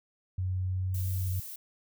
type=tone with pitch glide; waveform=sine; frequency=92.5 to 93.2 Hz; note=F#2 to F#2; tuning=0 to +13 cents; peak=-28 dBFS; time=0.38-1.4 s; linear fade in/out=5 ms; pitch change=+13 cents; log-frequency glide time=0.66-0.9 s
type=noise; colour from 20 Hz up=violet; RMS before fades=-42 dBFS; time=0.94-1.56 s; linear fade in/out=5 ms
effects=none